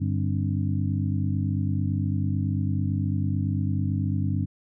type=harmonic tone with a mistuned harmonic; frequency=49 Hz; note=G1; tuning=in tune; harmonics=2 / 3 / 4 / 5 / 6; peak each=-25 / -29 / -31 / -33 / -35 dBFS; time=0-4.46 s; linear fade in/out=20 ms; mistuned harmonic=5; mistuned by=+110 cents; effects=none